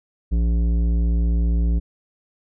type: tone with tanh clipping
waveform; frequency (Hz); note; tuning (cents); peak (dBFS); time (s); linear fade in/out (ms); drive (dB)
triangle; 57.5; A#1; -23; -18; 0.31-1.8; 20; 16
effects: none